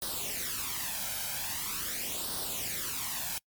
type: noise with flanger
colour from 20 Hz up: white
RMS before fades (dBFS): -35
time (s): 0.02-3.38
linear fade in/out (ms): 0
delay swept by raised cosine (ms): 0.21 to 1.31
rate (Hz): 0.43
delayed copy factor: +0.7
effects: noise-tail reverb RT60 0.1 s tail -26 dB re dry + MP3 96 kbps